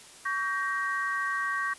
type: chord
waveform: sine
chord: G diminished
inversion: second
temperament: just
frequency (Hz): 1128.9 / 1568 / 1881.6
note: Db6 / G6 / Bb6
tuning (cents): +31 / 0 / +16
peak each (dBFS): -31 / -32 / -32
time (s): 0.25-1.74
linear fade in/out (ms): 10
effects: white hiss -50 dBFS RMS until 1.78 s + resampled to 24000 Hz